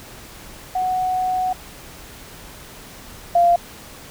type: tone pair in turn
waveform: sine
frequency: 740 / 693.4 Hz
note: F#5 / F5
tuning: 0 / -13 cents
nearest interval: minor second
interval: 113 cents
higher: first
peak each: -18 / -11 dBFS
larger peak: second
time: 0.75-1.53 / 3.35-3.56 s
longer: first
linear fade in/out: 5 ms
effects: pink hiss -40 dBFS RMS until 4.1 s